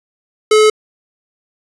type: tone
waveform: square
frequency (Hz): 430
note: A4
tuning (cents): -40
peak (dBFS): -7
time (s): 0.51-0.7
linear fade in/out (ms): 5
effects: resampled to 24000 Hz + 8-bit